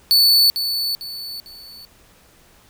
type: tone with echo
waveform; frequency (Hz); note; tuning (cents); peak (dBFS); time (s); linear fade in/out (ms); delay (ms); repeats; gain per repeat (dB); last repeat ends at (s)
45% pulse; 4469; C#8; +13; -10; 0.11-0.5; 0; 450; 3; -9; 1.85
effects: pink hiss -52 dBFS RMS until 2.69 s